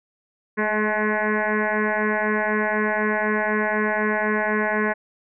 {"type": "tone with frequency modulation", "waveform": "sine", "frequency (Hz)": 641, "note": "E5", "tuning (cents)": -49, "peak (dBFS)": -19, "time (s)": [0.57, 4.94], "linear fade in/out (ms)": 20, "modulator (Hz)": 213, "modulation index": 6.3, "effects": []}